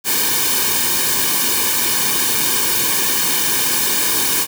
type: noise with comb filter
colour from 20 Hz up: white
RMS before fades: -17 dBFS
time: 0.04-4.47 s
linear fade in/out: 50 ms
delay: 1.5 ms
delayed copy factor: -1
effects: none